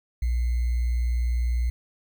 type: tone with sample-and-hold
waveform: sine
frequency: 60 Hz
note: B1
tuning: 49 cents flat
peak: -21 dBFS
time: 0.22-1.7 s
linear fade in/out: 5 ms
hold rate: 2100 Hz
effects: none